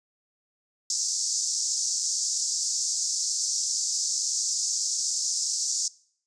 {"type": "band-pass noise", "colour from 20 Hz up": "white", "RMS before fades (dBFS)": -28, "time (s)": [0.9, 5.88], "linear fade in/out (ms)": 2, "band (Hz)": [5000, 7400], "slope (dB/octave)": 48, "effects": ["noise-tail reverb RT60 0.6 s tail -23 dB re dry", "resampled to 22050 Hz"]}